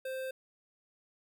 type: tone with notch filter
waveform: square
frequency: 523.3 Hz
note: C5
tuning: in tune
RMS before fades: -38 dBFS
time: 0.05-0.31 s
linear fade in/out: 5 ms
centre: 5900 Hz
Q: 1.2
effects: none